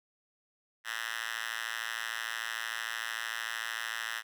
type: tone with high-pass filter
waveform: 5% pulse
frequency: 113.3 Hz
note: A#2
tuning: 49 cents flat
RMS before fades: -37 dBFS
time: 0.84-4.23 s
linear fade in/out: 50 ms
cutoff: 1900 Hz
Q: 4.5
effects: none